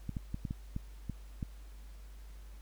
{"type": "clicks", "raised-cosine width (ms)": 5, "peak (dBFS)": -24, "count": 8, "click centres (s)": [0.093, 0.168, 0.344, 0.452, 0.509, 0.764, 1.097, 1.428], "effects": ["added 50 Hz sine -47 dBFS peak until 2.61 s", "pink hiss -63 dBFS RMS until 2.61 s"]}